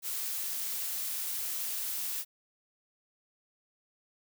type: noise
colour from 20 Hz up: blue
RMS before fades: -35 dBFS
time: 0.02-2.25 s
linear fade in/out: 50 ms
effects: none